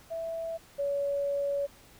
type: tone pair in turn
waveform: sine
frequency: 659.3 / 564.7 Hz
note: E5 / C#5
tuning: 0 / +32 cents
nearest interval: minor third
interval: 268 cents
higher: first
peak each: -32 / -27 dBFS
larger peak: second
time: 0.1-0.58 / 0.78-1.67 s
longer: second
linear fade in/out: 20 ms
effects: pink hiss -56 dBFS RMS until 1.99 s